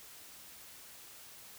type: silence
effects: white hiss -53 dBFS RMS until 1.58 s